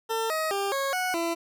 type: tone with pitch steps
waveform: 20% pulse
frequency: 449.9 / 632 / 397.3 / 548 / 736 / 336 Hz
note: A4 / D#5 / G4 / C#5 / F#5 / E4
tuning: +39 / +27 / +23 / -20 / -9 / +33 cents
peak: -21 dBFS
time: 0.09-1.35 s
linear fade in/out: 20 ms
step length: 210 ms
effects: none